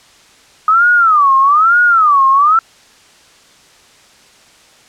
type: tone with vibrato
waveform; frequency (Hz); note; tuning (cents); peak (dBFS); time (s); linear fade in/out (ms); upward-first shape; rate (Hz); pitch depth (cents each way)
sine; 1244.5; D#6; 0; -6; 0.68-2.59; 2; sine; 1.1; 260
effects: white hiss -45 dBFS RMS until 4.88 s + low-pass 7000 Hz 12 dB/octave